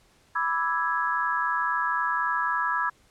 sine chord, E dominant seventh, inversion second, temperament equal, 987.8 / 1174.7 / 1318.5 / 1661.2 Hz, B5 / D6 / E6 / G#6, 0 / 0 / 0 / 0 cents, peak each -28 / -32 / -29 / -28 dBFS, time 0.35-2.9 s, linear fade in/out 10 ms, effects pink hiss -61 dBFS RMS until 3.1 s + low-pass 10000 Hz 12 dB/octave

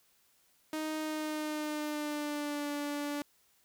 sawtooth tone with pitch glide, 311.1 to 290.3 Hz, D#4 to D4, 0 to -20 cents, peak -30 dBFS, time 0.73-3.22 s, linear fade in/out 2 ms, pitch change -120 cents, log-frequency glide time 0.99-2.7 s, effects white hiss -69 dBFS RMS until 3.64 s

